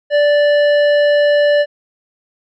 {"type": "tone with hard clipping", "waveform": "sine", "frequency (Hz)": 585, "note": "D5", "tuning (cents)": -7, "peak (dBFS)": -11, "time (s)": [0.1, 1.66], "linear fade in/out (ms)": 50, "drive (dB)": 11, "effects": ["resampled to 16000 Hz"]}